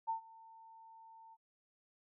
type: tone with ADSR envelope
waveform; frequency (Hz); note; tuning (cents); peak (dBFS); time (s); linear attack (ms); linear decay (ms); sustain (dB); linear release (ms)
sine; 900; A5; +39; -32; 0.07-1.37; 24; 110; -23; 39
effects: none